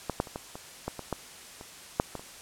clicks, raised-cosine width 1 ms, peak -15 / -11 / -29 / -20 / -25 / -17 / -22 / -15 / -28 / -8 / -21 / -30 dBFS, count 12, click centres 0.097 / 0.201 / 0.272 / 0.359 / 0.555 / 0.88 / 0.993 / 1.127 / 1.611 / 1.999 / 2.153 / 2.195 s, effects white hiss -47 dBFS RMS until 2.41 s + low-pass 10000 Hz 12 dB/octave

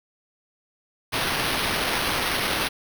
violet noise with sample-and-hold, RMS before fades -25 dBFS, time 1.12-2.69 s, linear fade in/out 20 ms, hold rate 7350 Hz, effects none

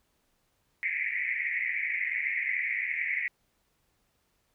pink band-pass noise, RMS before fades -31 dBFS, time 0.83-3.28 s, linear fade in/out 0 ms, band 1900 to 2300 Hz, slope 96 dB/octave, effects pink hiss -73 dBFS RMS until 4.54 s

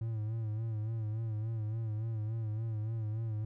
triangle tone with vibrato, 110.2 Hz, A2, 3 cents sharp, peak -31 dBFS, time 0.01-3.45 s, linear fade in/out 5 ms, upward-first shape sine, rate 3.5 Hz, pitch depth 65 cents each way, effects none

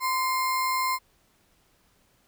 sine tone with sample-and-hold, 1031 Hz, C6, 26 cents flat, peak -23 dBFS, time 0-0.99 s, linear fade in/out 50 ms, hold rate 3150 Hz, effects pink hiss -65 dBFS RMS until 2.27 s

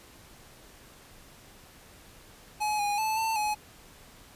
square tone with pitch steps, 846 / 822 / 872 / 892 / 844 Hz, G#5 / G#5 / A5 / A5 / G#5, +32 / -18 / -16 / +23 / +28 cents, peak -27 dBFS, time 2.6-3.55 s, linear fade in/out 20 ms, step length 190 ms, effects pink hiss -53 dBFS RMS until 4.35 s + resampled to 32000 Hz

